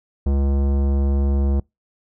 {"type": "tone with tanh clipping", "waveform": "sine", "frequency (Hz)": 69.3, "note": "C#2", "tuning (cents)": 0, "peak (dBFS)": -18, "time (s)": [0.26, 1.6], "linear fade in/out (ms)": 5, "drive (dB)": 17, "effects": ["noise-tail reverb RT60 0.2 s tail -26 dB re dry"]}